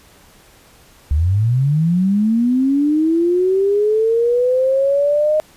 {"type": "linear sweep", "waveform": "sine", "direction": "up", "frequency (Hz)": [68.9, 620], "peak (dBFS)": -12, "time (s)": [1.11, 5.4], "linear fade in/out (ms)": 0, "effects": ["pink hiss -48 dBFS RMS until 5.56 s", "resampled to 32000 Hz"]}